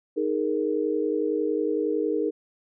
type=chord; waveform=sine; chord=D# suspended fourth; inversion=none; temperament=equal; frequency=311.1 / 415.3 / 466.2 Hz; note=D#4 / G#4 / A#4; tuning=0 / 0 / 0 cents; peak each=-27 dBFS; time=0.16-2.31 s; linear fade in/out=20 ms; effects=none